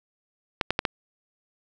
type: clicks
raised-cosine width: 0.3 ms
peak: -6 dBFS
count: 4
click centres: 0.612 / 0.706 / 0.791 / 0.852 s
effects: none